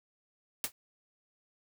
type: noise with exponential decay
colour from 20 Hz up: white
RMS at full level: -28 dBFS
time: 0.64-0.72 s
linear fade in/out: 1 ms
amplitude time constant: 17 ms
effects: none